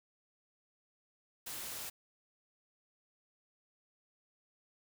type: noise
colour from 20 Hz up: white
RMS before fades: -43 dBFS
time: 1.46-1.9 s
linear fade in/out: 10 ms
effects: none